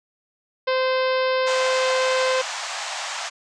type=harmonic tone; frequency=518 Hz; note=C5; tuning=17 cents flat; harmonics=1 / 2 / 3 / 4 / 5 / 6 / 7 / 8 / 9 / 10; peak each=-20 / -26 / -30 / -32 / -34 / -36 / -37 / -38 / -39 / -40 dBFS; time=0.67-2.42 s; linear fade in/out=10 ms
type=band-pass noise; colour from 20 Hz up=pink; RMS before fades=-30 dBFS; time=1.46-3.3 s; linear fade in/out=20 ms; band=650 to 7900 Hz; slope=48 dB/octave
effects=none